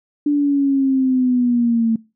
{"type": "linear sweep", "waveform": "sine", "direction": "down", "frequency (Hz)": [293.7, 223.6], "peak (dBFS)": -13, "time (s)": [0.26, 1.96], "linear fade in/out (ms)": 5, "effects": ["noise-tail reverb RT60 0.3 s tail -24 dB re dry"]}